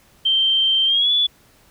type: tone with pitch glide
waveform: sine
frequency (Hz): 3136 to 3440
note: G7 to A7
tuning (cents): 0 to -40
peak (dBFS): -14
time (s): 0.25-1.27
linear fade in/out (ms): 10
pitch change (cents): +160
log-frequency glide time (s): 0.86-1.11
effects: pink hiss -54 dBFS RMS until 1.7 s